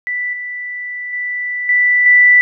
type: tone with level steps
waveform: sine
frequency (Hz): 1975.5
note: B6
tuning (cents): 0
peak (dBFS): -17 / -22 / -18 / -9 / -5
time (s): 0.07-2.41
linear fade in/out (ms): 0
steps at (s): 0.33 / 1.13 / 1.69 / 2.06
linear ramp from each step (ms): 2
effects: none